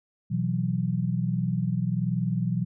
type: chord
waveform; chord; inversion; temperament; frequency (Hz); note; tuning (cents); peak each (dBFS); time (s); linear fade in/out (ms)
sine; B suspended fourth; none; equal; 123.47 / 164.81 / 185; B2 / E3 / F#3; 0 / 0 / 0; -28; 0.3-2.65; 20
effects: none